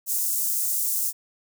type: high-pass noise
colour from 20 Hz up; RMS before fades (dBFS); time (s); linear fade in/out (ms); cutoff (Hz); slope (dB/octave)
white; -25; 0.06-1.13; 50; 6700; 24
effects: none